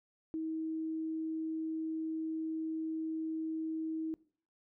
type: tone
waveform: sine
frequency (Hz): 319.2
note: D#4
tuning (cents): +44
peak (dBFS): -34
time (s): 0.34-4.14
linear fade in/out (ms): 0
effects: noise-tail reverb RT60 0.5 s tail -21 dB re dry